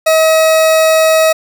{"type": "tone", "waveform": "40% pulse", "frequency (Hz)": 638, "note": "D#5", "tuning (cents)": 43, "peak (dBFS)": -6, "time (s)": [0.06, 1.33], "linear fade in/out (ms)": 10, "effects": []}